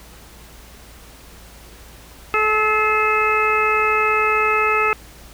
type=harmonic tone with a mistuned harmonic; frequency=431.1 Hz; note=A4; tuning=35 cents flat; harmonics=1 / 2 / 3 / 4 / 5 / 6; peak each=-22 / -26 / -18 / -29 / -24 / -21 dBFS; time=2.34-4.93 s; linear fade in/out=0 ms; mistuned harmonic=5; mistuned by=-43 cents; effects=added 56 Hz sine -44 dBFS peak until 5.33 s + pink hiss -44 dBFS RMS until 5.33 s